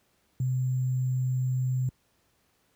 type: tone with sample-and-hold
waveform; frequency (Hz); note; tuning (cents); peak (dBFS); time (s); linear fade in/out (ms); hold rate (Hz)
sine; 128.6; C3; -30; -24; 0.4-1.89; 2; 7350
effects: pink hiss -69 dBFS RMS until 2.75 s + high-pass 60 Hz 12 dB/octave